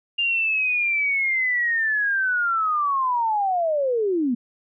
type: linear sweep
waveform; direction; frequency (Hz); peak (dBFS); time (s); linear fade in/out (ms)
sine; down; 2813 to 227.5; -19; 0.18-4.35; 10
effects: none